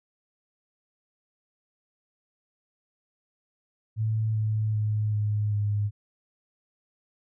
sine tone with pitch steps, 109.9 / 108.26 / 106.65 / 105.06 / 103.49 Hz, A2 / A2 / G#2 / G#2 / G#2, -2 / -28 / +46 / +20 / -6 cents, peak -23 dBFS, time 3.96-5.91 s, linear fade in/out 50 ms, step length 390 ms, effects none

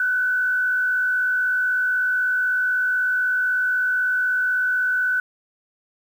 sine tone with frequency modulation, 1498 Hz, F#6, 21 cents sharp, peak -18 dBFS, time 0-5.2 s, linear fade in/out 2 ms, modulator 56.1 Hz, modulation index 0.48, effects 8-bit

